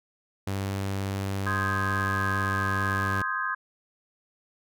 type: tone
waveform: sawtooth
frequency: 97.8 Hz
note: G2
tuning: 4 cents flat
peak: -24 dBFS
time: 0.47-3.22 s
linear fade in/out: 5 ms
type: chord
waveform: sine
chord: Ab major seventh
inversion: first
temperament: equal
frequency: 1046.5 / 1244.5 / 1568 / 1661.2 Hz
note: C6 / Eb6 / G6 / Ab6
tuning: 0 / 0 / 0 / 0 cents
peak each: -32 dBFS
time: 1.46-3.55 s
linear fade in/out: 10 ms
effects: none